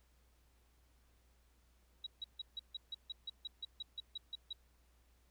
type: tone bursts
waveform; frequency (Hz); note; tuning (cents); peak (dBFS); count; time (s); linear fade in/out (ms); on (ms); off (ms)
sine; 3871; B7; -35; -40; 15; 2.04-4.53; 5; 26; 150
effects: added 60 Hz sine -68 dBFS peak until 5.3 s + pink hiss -75 dBFS RMS until 5.3 s